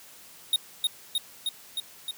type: tone with echo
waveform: square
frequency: 3729 Hz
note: A#7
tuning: in tune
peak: -20 dBFS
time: 0.53-0.56 s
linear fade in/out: 2 ms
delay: 310 ms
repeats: 5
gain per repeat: -2 dB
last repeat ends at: 2.11 s
effects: white hiss -50 dBFS RMS until 2.17 s + high-pass 80 Hz 12 dB/octave